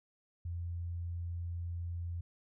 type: tone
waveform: sine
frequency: 86 Hz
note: F2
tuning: 26 cents flat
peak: -36 dBFS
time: 0.45-2.21 s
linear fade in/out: 5 ms
effects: none